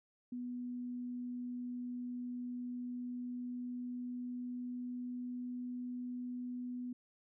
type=tone with pitch glide; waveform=sine; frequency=246 to 247.4 Hz; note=B3 to B3; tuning=-7 to +3 cents; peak=-39 dBFS; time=0.32-6.93 s; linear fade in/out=5 ms; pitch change=+10 cents; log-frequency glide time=2.56-5.66 s; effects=none

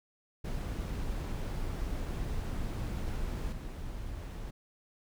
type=noise with level steps; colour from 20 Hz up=brown; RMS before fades=-35 / -40 dBFS; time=0.44-4.51 s; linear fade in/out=10 ms; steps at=3.52 s; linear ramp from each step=5 ms; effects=none

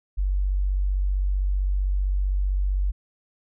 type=tone; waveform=sine; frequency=47.76 Hz; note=G1; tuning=44 cents flat; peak=-20 dBFS; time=0.17-2.92 s; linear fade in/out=20 ms; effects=none

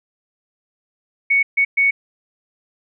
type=tone bursts at uneven times; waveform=sine; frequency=2223 Hz; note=C#7; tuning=4 cents sharp; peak=-12 dBFS; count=3; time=1.3-1.43 / 1.57-1.65 / 1.77-1.91 s; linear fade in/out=10 ms; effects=none

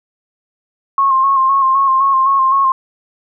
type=tone with vibrato; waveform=sine; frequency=1076 Hz; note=C6; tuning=48 cents sharp; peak=-9 dBFS; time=0.98-2.72 s; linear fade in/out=2 ms; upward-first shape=square; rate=3.9 Hz; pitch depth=32 cents each way; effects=none

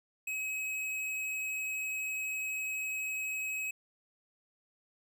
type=tone with tanh clipping; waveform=sine; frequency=2552 Hz; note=D#7; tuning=43 cents sharp; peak=-35 dBFS; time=0.27-3.71 s; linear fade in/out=5 ms; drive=16 dB; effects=none

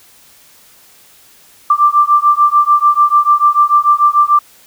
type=beating tone pair; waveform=sine; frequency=1176 / 1182.8 Hz; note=D6 / D6; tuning=+2 / +12 cents; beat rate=6.8 Hz; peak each=-10 dBFS; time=1.7-4.39 s; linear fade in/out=5 ms; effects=white hiss -45 dBFS RMS until 4.66 s

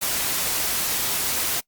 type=noise; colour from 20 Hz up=white; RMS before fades=-24 dBFS; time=0.01-1.61 s; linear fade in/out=20 ms; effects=noise-tail reverb RT60 0.1 s tail -23 dB re dry + Opus 48 kbps

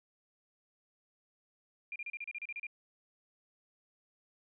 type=tone bursts; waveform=sine; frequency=2400 Hz; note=D7; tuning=37 cents sharp; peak=-38 dBFS; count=11; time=1.92-2.668 s; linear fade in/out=2 ms; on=38 ms; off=33 ms; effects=none

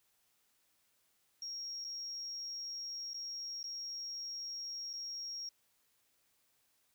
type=tone with dropouts; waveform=sine; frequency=5588 Hz; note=F8; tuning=in tune; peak=-39 dBFS; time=1.42-5.49 s; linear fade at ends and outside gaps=2 ms; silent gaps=1.843-1.847 / 3.134-3.143 / 3.63-3.64 / 4.931-4.936 s; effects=tanh soft clip ceiling -36 dBFS + white hiss -75 dBFS RMS until 6.94 s

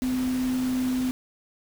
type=tone in noise; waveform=sine; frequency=255.1 Hz; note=C4; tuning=44 cents flat; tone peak=-23 dBFS; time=0.02-1.11 s; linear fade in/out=0 ms; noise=pink; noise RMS=-38 dBFS; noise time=0.02-1.11 s; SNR=+12 dB; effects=none

